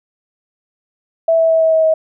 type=tone with pitch steps; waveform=sine; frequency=657 / 652.8 / 648.7 / 644.6 / 640.5 / 636.5 Hz; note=E5 / E5 / E5 / E5 / E5 / D#5; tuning=-6 / -17 / -28 / -39 / -50 / +39 cents; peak=-9 dBFS; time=1.28-1.94 s; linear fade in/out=5 ms; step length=110 ms; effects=none